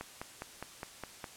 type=click train; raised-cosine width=0.5 ms; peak=-24 dBFS; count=7; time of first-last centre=0.01-1.242 s; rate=4.87 Hz; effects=white hiss -52 dBFS RMS until 1.36 s + low-pass 10000 Hz 12 dB/octave